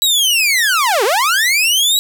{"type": "linear two-way sweep", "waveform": "sawtooth", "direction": "down then up", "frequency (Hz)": [3936, 365.9, 3936], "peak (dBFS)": -8, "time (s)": [0.02, 1.99], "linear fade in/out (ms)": 0, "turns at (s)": 1.04, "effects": []}